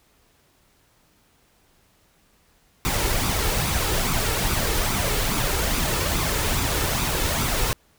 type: noise with flanger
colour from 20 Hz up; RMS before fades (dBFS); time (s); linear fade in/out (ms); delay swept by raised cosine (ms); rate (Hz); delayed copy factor
pink; -23; 2.85-7.73; 0; 0.82 to 2.32; 2.4; +0.5
effects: pink hiss -61 dBFS RMS until 7.98 s